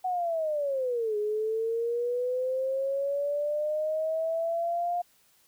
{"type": "linear two-way sweep", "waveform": "sine", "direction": "down then up", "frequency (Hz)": [747, 415.3, 708], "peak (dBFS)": -26, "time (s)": [0.04, 5.02], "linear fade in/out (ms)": 10, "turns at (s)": 1.17, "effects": ["white hiss -64 dBFS RMS until 5.47 s"]}